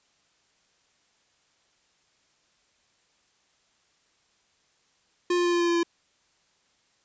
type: tone with pitch steps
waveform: square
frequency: 353.4 / 351.2 / 348.9 / 346.7 / 344.5 / 342.3 / 340.2 Hz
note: F4 / F4 / F4 / F4 / F4 / F4 / F4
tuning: +21 / +10 / -2 / -13 / -24 / -35 / -45 cents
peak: -22 dBFS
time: 5.3-5.832 s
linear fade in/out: 5 ms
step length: 76 ms
effects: white hiss -67 dBFS RMS until 7.04 s + resampled to 16000 Hz